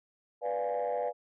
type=chord; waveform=sine; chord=B diminished seventh; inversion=none; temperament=equal; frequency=493.9 / 587.3 / 698.5 / 830.6 Hz; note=B4 / D5 / F5 / Ab5; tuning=0 / 0 / 0 / 0 cents; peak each=-32 / -33 / -34 / -36 dBFS; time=0.41-1.13 s; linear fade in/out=50 ms; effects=tanh soft clip ceiling -24 dBFS